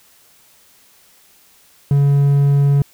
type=tone; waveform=triangle; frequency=141.3 Hz; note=C#3; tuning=34 cents sharp; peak=-8 dBFS; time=1.91-2.82 s; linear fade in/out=2 ms; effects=white hiss -51 dBFS RMS until 2.93 s